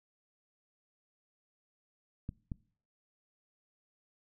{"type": "clicks", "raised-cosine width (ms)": 5, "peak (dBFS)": -25, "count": 2, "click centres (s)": [2.291, 2.518], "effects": ["noise-tail reverb RT60 0.5 s tail -23 dB re dry"]}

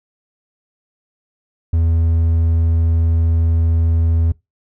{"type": "tone", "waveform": "triangle", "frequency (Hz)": 82.41, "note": "E2", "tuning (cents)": 0, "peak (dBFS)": -10, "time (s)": [1.73, 4.32], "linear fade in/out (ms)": 5, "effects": ["noise-tail reverb RT60 0.2 s tail -22 dB re dry"]}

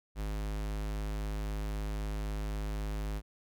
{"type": "tone", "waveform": "square", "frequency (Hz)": 51.91, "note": "G#1", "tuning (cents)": 0, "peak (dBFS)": -34, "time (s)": [0.15, 3.22], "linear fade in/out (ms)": 50, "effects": []}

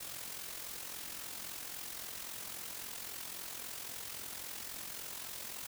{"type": "noise with amplitude modulation", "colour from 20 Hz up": "white", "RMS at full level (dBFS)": -42, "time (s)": [0, 5.67], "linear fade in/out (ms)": 10, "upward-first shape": "sine", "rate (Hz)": 43.7, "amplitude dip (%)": 55, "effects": []}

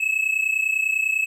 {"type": "tone pair together", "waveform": "triangle", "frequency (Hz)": [2582, 2612], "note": ["E7", "E7"], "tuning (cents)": [-37, -17], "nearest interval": "unison", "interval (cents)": 20, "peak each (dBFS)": [-20, -22], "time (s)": [0, 1.26], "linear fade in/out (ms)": 10, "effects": []}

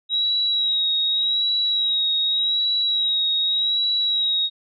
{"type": "tone with vibrato", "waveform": "sine", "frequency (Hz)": 3836, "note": "A#7", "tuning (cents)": 49, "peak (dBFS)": -18, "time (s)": [0.09, 4.5], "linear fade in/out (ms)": 50, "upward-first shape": "sine", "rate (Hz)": 0.85, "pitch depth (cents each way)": 35, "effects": []}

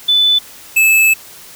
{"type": "tone pair in turn", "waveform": ["sine", "square"], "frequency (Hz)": [3498, 2611], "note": ["A7", "E7"], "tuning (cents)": [-11, -17], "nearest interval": "perfect fourth", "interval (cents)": 506, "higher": "first", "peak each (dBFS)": -8, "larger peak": "neither", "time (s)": [[0.08, 0.39], [0.76, 1.14]], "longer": "second", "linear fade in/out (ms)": 10, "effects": ["white hiss -37 dBFS RMS until 1.55 s"]}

